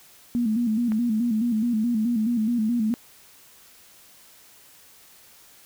sine tone with vibrato, 228 Hz, A#3, 38 cents flat, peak -20 dBFS, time 0.35-2.94 s, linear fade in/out 0 ms, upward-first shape square, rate 4.7 Hz, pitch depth 88 cents each way
click, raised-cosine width 0.5 ms, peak -23 dBFS, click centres 0.92 s
effects white hiss -52 dBFS RMS until 5.65 s

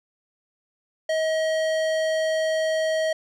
sine tone with tanh clipping, 635 Hz, D#5, 35 cents sharp, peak -23 dBFS, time 1.09-3.13 s, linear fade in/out 5 ms, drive 18 dB, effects none

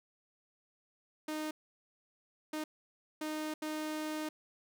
sawtooth tone bursts at uneven times, 308.3 Hz, D#4, 16 cents flat, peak -32 dBFS, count 4, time 1.28-1.51 / 2.53-2.64 / 3.21-3.54 / 3.62-4.29 s, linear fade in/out 5 ms, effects none

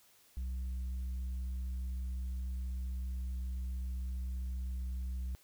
sine tone with tanh clipping, 63.2 Hz, B1, 41 cents sharp, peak -36 dBFS, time 0.37-5.35 s, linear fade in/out 0 ms, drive 3 dB, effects white hiss -65 dBFS RMS until 5.43 s

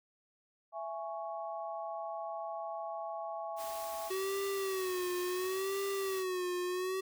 sine chord, C# minor, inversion first, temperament just, 665.2 / 831.5 / 1108.7 Hz, E5 / G#5 / C#6, +16 / +2 / 0 cents, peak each -40 / -42 / -45 dBFS, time 0.72-4.12 s, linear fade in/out 50 ms
white band-stop noise, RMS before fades -47 dBFS, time 3.56-6.25 s, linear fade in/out 50 ms, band 110 to 220 Hz, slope 96 dB/octave
square tone with vibrato, 375.7 Hz, F#4, 26 cents sharp, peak -34 dBFS, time 4.1-7.01 s, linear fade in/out 10 ms, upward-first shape sine, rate 0.71 Hz, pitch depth 85 cents each way
effects none

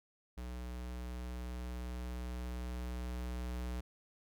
square tone with level ramp, 61.3 Hz, B1, 12 cents flat, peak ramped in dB -42 to -38 dBFS, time 0.37-3.81 s, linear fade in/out 10 ms, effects none

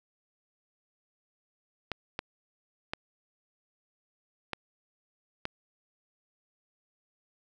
clicks, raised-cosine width 0.3 ms, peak -16 dBFS, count 5, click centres 1.917 / 2.191 / 2.935 / 4.533 / 5.454 s, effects none

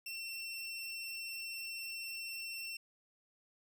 25% pulse tone, 2704 Hz, E7, 43 cents sharp, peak -37 dBFS, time 0.06-2.77 s, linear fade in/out 5 ms, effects none

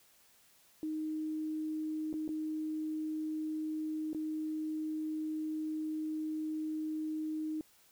sine tone with dropouts, 311.1 Hz, D#4, in tune, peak -34 dBFS, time 0.83-7.61 s, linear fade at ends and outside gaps 1 ms, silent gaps 2.129-2.139 / 2.279-2.29 / 4.131-4.147 s, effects white hiss -65 dBFS RMS until 7.91 s

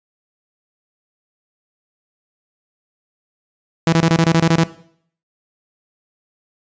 sawtooth tone bursts, 164.81 Hz, E3, in tune, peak -7 dBFS, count 10, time 3.87-4.638 s, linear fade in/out 2 ms, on 57 ms, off 22 ms, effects noise-tail reverb RT60 0.6 s tail -17 dB re dry + resampled to 16000 Hz

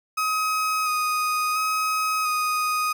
35% pulse tone with vibrato, 1256 Hz, D#6, 16 cents sharp, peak -20 dBFS, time 0.17-2.93 s, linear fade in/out 10 ms, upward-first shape square, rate 0.72 Hz, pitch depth 15 cents each way, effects none

